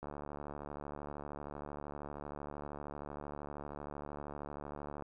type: click train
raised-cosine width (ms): 1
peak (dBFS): -30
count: 365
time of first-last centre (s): 0.03-5.023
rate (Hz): 72.9
effects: none